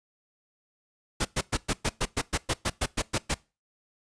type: noise bursts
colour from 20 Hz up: pink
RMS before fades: -26 dBFS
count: 14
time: 1.2-3.344 s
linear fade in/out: 10 ms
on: 51 ms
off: 110 ms
effects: noise-tail reverb RT60 0.3 s tail -23 dB re dry + resampled to 22050 Hz